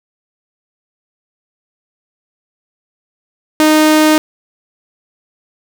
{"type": "tone", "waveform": "sawtooth", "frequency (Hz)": 308.9, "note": "D#4", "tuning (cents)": -12, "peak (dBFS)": -3, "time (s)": [3.6, 4.18], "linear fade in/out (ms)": 0, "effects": []}